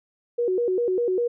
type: tone with vibrato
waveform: sine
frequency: 420.8 Hz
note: G#4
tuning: 23 cents sharp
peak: -20 dBFS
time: 0.38-1.28 s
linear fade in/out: 10 ms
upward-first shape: square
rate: 5 Hz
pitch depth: 220 cents each way
effects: none

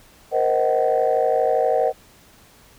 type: chord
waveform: sine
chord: C half-diminished seventh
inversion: third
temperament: just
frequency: 470.9 / 523.3 / 627.9 / 753.5 Hz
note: Bb4 / C5 / Eb5 / Gb5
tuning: +18 / 0 / +16 / +31 cents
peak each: -21 dBFS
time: 0.31-1.93 s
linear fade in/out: 50 ms
effects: tanh soft clip ceiling -9 dBFS + pink hiss -51 dBFS RMS until 2.78 s

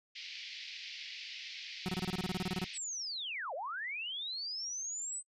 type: band-pass noise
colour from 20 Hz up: pink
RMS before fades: -46 dBFS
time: 0.15-2.78 s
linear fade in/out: 10 ms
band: 2100 to 5200 Hz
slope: 48 dB/octave
type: tone bursts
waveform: 35% pulse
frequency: 184.9 Hz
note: F#3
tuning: 1 cent flat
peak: -31 dBFS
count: 15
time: 1.86-2.643 s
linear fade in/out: 0 ms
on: 27 ms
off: 27 ms
type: linear two-way sweep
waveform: sine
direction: down then up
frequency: 8200 to 499.6 to 8200 Hz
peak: -37 dBFS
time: 2.73-5.23 s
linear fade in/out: 50 ms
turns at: 3.54 s
effects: noise-tail reverb RT60 0.1 s tail -25 dB re dry + resampled to 32000 Hz

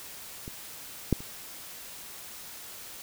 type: clicks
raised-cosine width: 3 ms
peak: -26 / -9 / -29 dBFS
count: 3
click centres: 0.479 / 1.127 / 1.205 s
effects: white hiss -44 dBFS RMS until 3.02 s

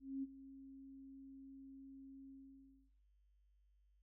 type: tone with ADSR envelope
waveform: sine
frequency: 270.3 Hz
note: C#4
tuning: 44 cents flat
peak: -38 dBFS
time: 0-2.91 s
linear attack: 230 ms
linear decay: 30 ms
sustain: -15 dB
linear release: 620 ms
effects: noise-tail reverb RT60 0.4 s tail -17 dB re dry + added 50 Hz sine -70 dBFS peak until 4.02 s

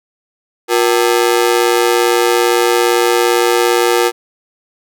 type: ring-modulated tone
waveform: sawtooth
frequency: 417.3 Hz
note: G#4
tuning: 8 cents sharp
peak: -3 dBFS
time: 0.68-4.12 s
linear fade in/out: 50 ms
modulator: 58.8 Hz
effects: none

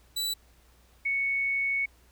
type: tone pair in turn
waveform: sawtooth / sine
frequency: 3951 / 2217 Hz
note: B7 / C#7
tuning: 0 / 0 cents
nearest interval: minor seventh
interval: 1000 cents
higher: first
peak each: -25 dBFS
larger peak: neither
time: 0.16-0.34 / 1.05-1.86 s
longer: second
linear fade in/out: 10 ms
effects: added 60 Hz sine -59 dBFS peak until 2.11 s + pink hiss -63 dBFS RMS until 2.11 s

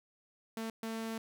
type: tone bursts at uneven times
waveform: sawtooth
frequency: 224.4 Hz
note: A3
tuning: 34 cents sharp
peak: -33 dBFS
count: 2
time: 0.57-0.7 / 0.83-1.18 s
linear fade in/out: 2 ms
effects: none

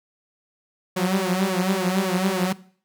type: tone with flanger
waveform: sawtooth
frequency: 186.9 Hz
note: F#3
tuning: 18 cents sharp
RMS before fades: -22 dBFS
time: 0.96-2.53 s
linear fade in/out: 10 ms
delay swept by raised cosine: 1.7 to 7 ms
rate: 3.6 Hz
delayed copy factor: +0.95
effects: noise-tail reverb RT60 0.5 s tail -19 dB re dry

